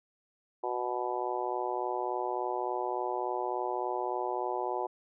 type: harmonic tone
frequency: 123.47 Hz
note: B2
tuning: in tune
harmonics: 3 / 4 / 5 / 6 / 7 / 8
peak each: -36 / -39 / -39 / -37 / -36 / -39 dBFS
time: 0.63-4.87 s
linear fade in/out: 10 ms
effects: none